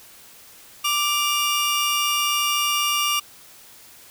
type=tone pair together; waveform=sawtooth; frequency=1177.7 / 2828 Hz; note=D6 / F7; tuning=+4 / +21 cents; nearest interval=octave + minor third; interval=1517 cents; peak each=-19 dBFS; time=0.84-3.2 s; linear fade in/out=10 ms; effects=white hiss -47 dBFS RMS until 4.1 s